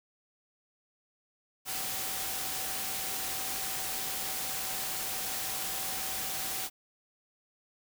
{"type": "tone in noise", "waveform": "sine", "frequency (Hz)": 765, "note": "G5", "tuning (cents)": -42, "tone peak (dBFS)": -46, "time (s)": [1.65, 6.7], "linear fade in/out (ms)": 50, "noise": "white", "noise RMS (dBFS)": -35, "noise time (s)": [1.65, 6.7], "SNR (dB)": -14, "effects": []}